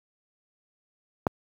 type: click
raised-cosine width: 1 ms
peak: -7 dBFS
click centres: 1.268 s
effects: high-pass 80 Hz 12 dB/octave + 8-bit